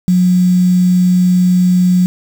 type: tone with quantisation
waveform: sine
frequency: 180.9 Hz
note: F#3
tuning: 39 cents flat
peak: -7 dBFS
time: 0.08-2.06 s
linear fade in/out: 0 ms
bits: 5
effects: none